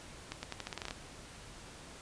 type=accelerating click train; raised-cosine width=0.2 ms; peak=-21 dBFS; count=11; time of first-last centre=0.32-0.909 s; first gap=110 ms; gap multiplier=0.85; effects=pink hiss -51 dBFS RMS until 2.01 s + resampled to 22050 Hz